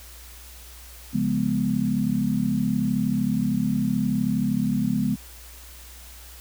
sine chord, C# dominant seventh, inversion none, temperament equal, 138.59 / 174.61 / 207.7 / 246.9 Hz, C#3 / E#3 / G#3 / B3, 0 / 0 / 0 / 0 cents, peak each -29 / -29 / -24 / -25 dBFS, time 1.13-5.16 s, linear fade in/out 20 ms, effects added 60 Hz sine -44 dBFS peak until 6.4 s + white hiss -46 dBFS RMS until 6.4 s

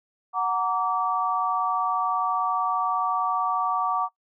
sine chord, Gb augmented, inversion none, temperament just, 740 / 925 / 1156.2 Hz, Gb5 / Bb5 / D6, 0 / -14 / -27 cents, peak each -27 / -29 / -24 dBFS, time 0.33-4.09 s, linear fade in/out 50 ms, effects noise-tail reverb RT60 0.1 s tail -20 dB re dry

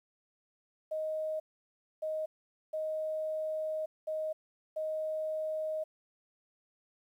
sine tone bursts at uneven times, 625 Hz, D#5, 8 cents sharp, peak -32 dBFS, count 5, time 0.91-1.4 / 2.02-2.26 / 2.73-3.86 / 4.07-4.33 / 4.76-5.84 s, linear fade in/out 10 ms, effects 11-bit

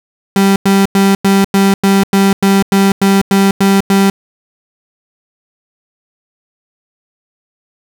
35% pulse tone bursts, 196 Hz, G3, in tune, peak -5 dBFS, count 13, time 0.36-4.1 s, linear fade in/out 2 ms, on 200 ms, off 95 ms, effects none

